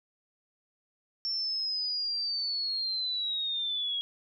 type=linear sweep; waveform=sine; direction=down; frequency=5430 to 3289 Hz; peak=-29 dBFS; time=1.25-4.01 s; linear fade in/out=0 ms; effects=none